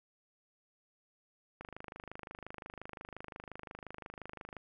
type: click train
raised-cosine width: 0.5 ms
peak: -29 dBFS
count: 77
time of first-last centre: 1.61-4.567 s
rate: 25.7 Hz
effects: none